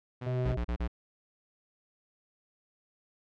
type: tone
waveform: sawtooth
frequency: 124.8 Hz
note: B2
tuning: 19 cents sharp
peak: -33 dBFS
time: 0.21-0.55 s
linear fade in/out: 10 ms
type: harmonic tone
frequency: 126.4 Hz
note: B2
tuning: 41 cents sharp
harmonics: 1 / 3 / 5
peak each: -32 / -37 / -39 dBFS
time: 0.26-0.57 s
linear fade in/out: 10 ms
type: tone bursts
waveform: square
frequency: 59.3 Hz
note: A#1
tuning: 30 cents sharp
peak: -30 dBFS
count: 4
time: 0.45-0.878 s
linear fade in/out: 10 ms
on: 80 ms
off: 36 ms
effects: low-pass 3000 Hz 12 dB/octave